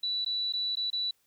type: tone with dropouts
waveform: sine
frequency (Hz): 3951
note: B7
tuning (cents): 0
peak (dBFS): -28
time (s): 0.03-1.11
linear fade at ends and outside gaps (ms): 5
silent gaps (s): 0.248-0.261 / 0.525-0.535 / 0.755-0.769 / 0.903-0.929
effects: white hiss -71 dBFS RMS until 1.26 s